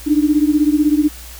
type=beating tone pair; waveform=sine; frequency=293.7 / 309.7 Hz; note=D4 / D#4; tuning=0 / -8 cents; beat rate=16 Hz; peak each=-13 / -15 dBFS; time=0.06-1.09 s; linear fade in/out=20 ms; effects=added 60 Hz sine -35 dBFS peak until 1.39 s + white hiss -37 dBFS RMS until 1.39 s